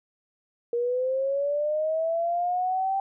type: linear sweep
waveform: sine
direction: up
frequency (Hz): 470 to 784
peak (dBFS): -23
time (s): 0.73-3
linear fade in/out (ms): 2
effects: none